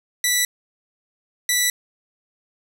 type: tone pair in turn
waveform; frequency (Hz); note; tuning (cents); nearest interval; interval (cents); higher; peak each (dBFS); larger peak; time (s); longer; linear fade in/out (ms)
10% pulse; 1969 / 1969; B6 / B6; -6 / -6; unison; 0; neither; -8; neither; 0.24-0.45 / 1.49-1.7; neither; 2
effects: none